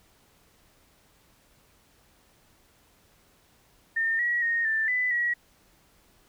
sine tone with pitch steps, 1815 / 1917 / 1856 / 1774 / 1997 / 1917 Hz, A#6 / A#6 / A#6 / A6 / B6 / A#6, -47 / +48 / -8 / +14 / +19 / +48 cents, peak -23 dBFS, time 3.96-5.34 s, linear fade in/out 10 ms, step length 230 ms, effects pink hiss -62 dBFS RMS until 6.28 s

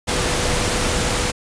sine tone in noise, 493.9 Hz, B4, in tune, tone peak -28 dBFS, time 0.07-1.32 s, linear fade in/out 20 ms, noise pink, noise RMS -20 dBFS, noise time 0.07-1.32 s, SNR -11 dB, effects resampled to 22050 Hz

